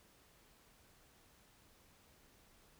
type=silence; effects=pink hiss -67 dBFS RMS until 2.79 s